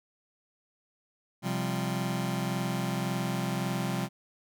sawtooth chord, C suspended fourth, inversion none, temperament just, 130.81 / 174.42 / 196.22 Hz, C3 / F3 / G3, 0 / -2 / +2 cents, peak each -29 dBFS, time 1.42-4.09 s, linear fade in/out 50 ms, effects none

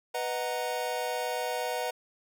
square chord, B major seventh, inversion none, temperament equal, 493.9 / 622.3 / 740 / 932.3 Hz, B4 / D#5 / F#5 / A#5, 0 / 0 / 0 / 0 cents, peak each -35 / -37 / -36 / -38 dBFS, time 0.14-1.91 s, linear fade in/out 10 ms, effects none

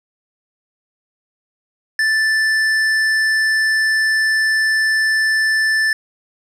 sine tone with hard clipping, 1760 Hz, A6, in tune, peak -15 dBFS, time 1.99-5.93 s, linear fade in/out 2 ms, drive 9 dB, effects none

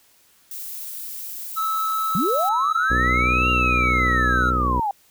violet noise, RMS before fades -33 dBFS, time 0.51-2.49 s, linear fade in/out 2 ms
triangle tone, 1303 Hz, E6, 20 cents flat, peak -19 dBFS, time 1.56-4.51 s, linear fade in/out 20 ms
sine linear two-way sweep, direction up then down, 151.4 to 2794 to 779 Hz, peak -20 dBFS, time 2.15-4.91 s, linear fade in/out 2 ms, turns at 3.5 s
harmonic tone, 61.74 Hz, B1, in tune, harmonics 1 / 2 / 3 / 4 / 5 / 6 / 7 / 8 / 9, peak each -23 / -29 / -34 / -29 / -32 / -35 / -37 / -36 / -39 dBFS, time 2.9-4.8 s, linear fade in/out 5 ms
effects white hiss -57 dBFS RMS until 5.1 s

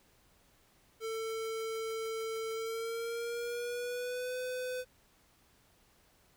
square tone with pitch glide, 446.7 to 504.3 Hz, A4 to B4, +26 to +36 cents, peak -36 dBFS, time 1-4.85 s, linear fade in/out 50 ms, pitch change +210 cents, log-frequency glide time 2.53-4.37 s, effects pink hiss -67 dBFS RMS until 6.36 s

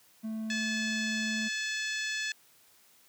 triangle tone with pitch glide, 220 to 218.4 Hz, A3 to A3, 0 to -13 cents, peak -31 dBFS, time 0.23-1.49 s, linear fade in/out 20 ms, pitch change -13 cents, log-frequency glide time 0.38-1.18 s
harmonic tone, 863 Hz, A5, 34 cents flat, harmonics 2 / 3 / 4 / 5 / 6 / 7 / 8 / 9, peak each -34 / -38 / -40 / -42 / -44 / -45 / -46 / -47 dBFS, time 0.5-2.32 s, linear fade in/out 2 ms
effects white hiss -62 dBFS RMS until 3.08 s + high-pass 80 Hz 12 dB/octave

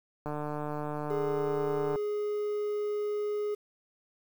click train, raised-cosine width 1 ms, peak -22 dBFS, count 254, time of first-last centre 0.26-1.958 s, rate 149 Hz
triangle tone, 417 Hz, G#4, 7 cents sharp, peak -27 dBFS, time 1.1-3.55 s, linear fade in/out 10 ms
effects 9-bit

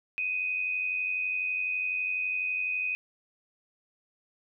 sine tone pair together, 2501 / 2593 Hz, D#7 / E7, +8 / -29 cents, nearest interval minor second, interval 63 cents, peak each -28 / -37 dBFS, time 0.18-2.95 s, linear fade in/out 0 ms, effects none

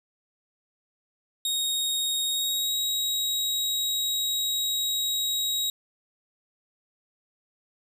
sawtooth tone with pitch glide, 3744 to 3812 Hz, A#7 to A#7, +7 to +38 cents, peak -22 dBFS, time 1.45-5.7 s, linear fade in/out 2 ms, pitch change +31 cents, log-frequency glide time 2.29-2.75 s, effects none

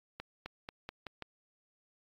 accelerating click train, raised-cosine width 0.3 ms, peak -25 dBFS, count 6, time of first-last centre 0.2-1.223 s, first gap 260 ms, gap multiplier 0.88, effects AAC 32 kbps

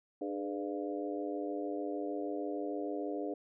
harmonic tone with a mistuned harmonic, 99.8 Hz, G2, 32 cents sharp, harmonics 3 / 4 / 5 / 6 / 7, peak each -38 / -40 / -42 / -44 / -45 dBFS, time 0.21-3.34 s, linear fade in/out 5 ms, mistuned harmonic 4, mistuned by +57 cents, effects none

